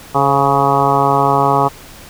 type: harmonic tone with a mistuned harmonic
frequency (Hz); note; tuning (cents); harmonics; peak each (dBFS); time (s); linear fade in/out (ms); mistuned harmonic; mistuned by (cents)
139.4; C#3; +10; 1 / 2 / 3 / 4 / 5 / 6 / 7 / 8 / 9; -20 / -22 / -19 / -22 / -18 / -16 / -19 / -17 / -21; 0.14-1.69; 20; 4; -48
effects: pink hiss -37 dBFS RMS until 2.09 s